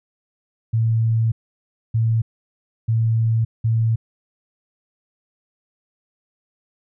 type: tone bursts at uneven times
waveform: sine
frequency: 113.1 Hz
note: A2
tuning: 48 cents sharp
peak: -15 dBFS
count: 4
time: 0.73-1.32 / 1.94-2.22 / 2.88-3.45 / 3.64-3.96 s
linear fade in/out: 10 ms
effects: none